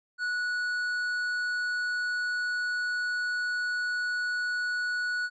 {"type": "tone with tanh clipping", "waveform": "sine", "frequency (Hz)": 1469, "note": "F#6", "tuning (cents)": -13, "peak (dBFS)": -29, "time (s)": [0.18, 5.3], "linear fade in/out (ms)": 50, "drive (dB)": 9, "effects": ["resampled to 16000 Hz"]}